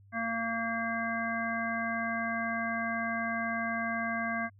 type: harmonic tone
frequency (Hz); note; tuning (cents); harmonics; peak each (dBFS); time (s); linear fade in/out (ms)
229; A#3; -31; 1 / 3 / 5 / 7 / 9; -36 / -36 / -38 / -35 / -38; 0.12-4.5; 50
effects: added 99 Hz sine -55 dBFS peak until 4.59 s